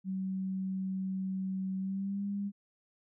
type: tone with pitch glide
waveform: sine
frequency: 189.7 to 200.9 Hz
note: F#3 to G3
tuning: +43 to +43 cents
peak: -32 dBFS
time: 0.04-2.52 s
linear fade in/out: 50 ms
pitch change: +100 cents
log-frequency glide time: 1.78-2.24 s
effects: none